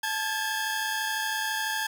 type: tone cluster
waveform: sawtooth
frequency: 873 / 1620 / 1714 Hz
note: A5 / G#6 / A6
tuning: -14 / -43 / -46 cents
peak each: -28 / -27 / -31 dBFS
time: 0.03-1.87 s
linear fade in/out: 5 ms
effects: 9-bit